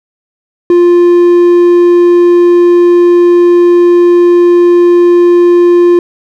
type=tone with hard clipping; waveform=triangle; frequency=349.6 Hz; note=F4; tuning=2 cents sharp; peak=-3 dBFS; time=0.7-5.99 s; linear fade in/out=2 ms; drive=6 dB; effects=none